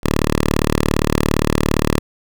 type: tone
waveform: 5% pulse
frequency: 37.43 Hz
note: D1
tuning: 34 cents sharp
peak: -3 dBFS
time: 0.03-1.99 s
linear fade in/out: 10 ms
effects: none